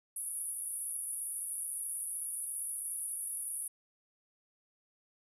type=band-pass noise; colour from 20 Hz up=pink; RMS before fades=-39 dBFS; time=0.16-3.68 s; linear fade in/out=5 ms; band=9800 to 11000 Hz; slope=96 dB/octave; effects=none